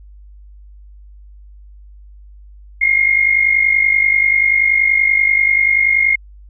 sine tone with amplitude modulation, 2137 Hz, C7, 36 cents sharp, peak -7 dBFS, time 2.81-6.16 s, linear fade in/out 10 ms, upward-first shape sine, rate 50.4 Hz, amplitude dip 70%, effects added 50 Hz sine -37 dBFS peak until 6.49 s

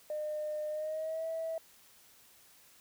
sine tone with pitch glide, 607 to 650.6 Hz, D#5 to E5, -43 to -23 cents, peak -33 dBFS, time 0.1-1.58 s, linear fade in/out 2 ms, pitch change +120 cents, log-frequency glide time 0.69-1.26 s, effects tanh soft clip ceiling -29 dBFS + white hiss -61 dBFS RMS until 2.8 s

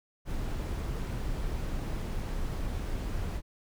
brown noise, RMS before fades -33 dBFS, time 0.25-3.42 s, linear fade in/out 50 ms, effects none

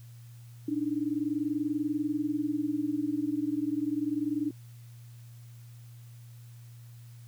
sine tone pair together, 289.8 / 310.1 Hz, D4 / D#4, -23 / -6 cents, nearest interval minor second, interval 117 cents, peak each -30 / -31 dBFS, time 0.68-4.51 s, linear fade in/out 5 ms, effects added 118 Hz sine -46 dBFS peak until 7.27 s + white hiss -62 dBFS RMS until 7.27 s

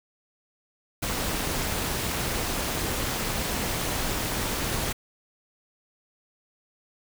pink noise with amplitude modulation, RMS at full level -26 dBFS, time 1.02-4.93 s, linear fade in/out 10 ms, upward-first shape sine, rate 267 Hz, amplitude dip 55%, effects none

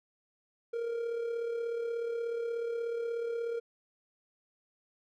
triangle tone with amplitude modulation, 466.2 Hz, A#4, in tune, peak -28 dBFS, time 0.73-3.6 s, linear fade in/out 10 ms, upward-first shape sine, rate 36.6 Hz, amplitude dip 45%, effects none

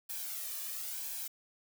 blue noise with flanger, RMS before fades -40 dBFS, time 0.09-1.28 s, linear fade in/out 10 ms, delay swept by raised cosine 1.2 to 1.71 ms, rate 0.99 Hz, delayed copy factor +0.6, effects none

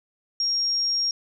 sine tone, 5580 Hz, F8, 2 cents flat, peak -21 dBFS, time 0.4-1.11 s, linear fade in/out 2 ms, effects none

